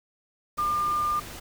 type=tone in noise; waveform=sine; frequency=1200 Hz; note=D6; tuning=37 cents sharp; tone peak=-23 dBFS; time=0.58-1.2 s; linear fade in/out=10 ms; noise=pink; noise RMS=-40 dBFS; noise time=0.57-1.4 s; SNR=+14 dB; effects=none